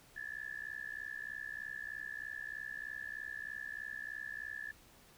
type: tone with amplitude modulation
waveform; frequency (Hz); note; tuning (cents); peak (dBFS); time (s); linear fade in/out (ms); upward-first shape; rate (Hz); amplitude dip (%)
sine; 1728; A6; -32; -37; 0.16-4.72; 10; sine; 63.2; 100
effects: pink hiss -62 dBFS RMS until 5.17 s